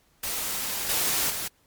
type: noise with level steps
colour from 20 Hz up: white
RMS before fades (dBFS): -30 / -25 / -31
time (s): 0.23-1.48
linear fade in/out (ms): 5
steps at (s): 0.89 / 1.3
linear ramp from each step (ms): 2
effects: pink hiss -64 dBFS RMS until 1.66 s + MP3 96 kbps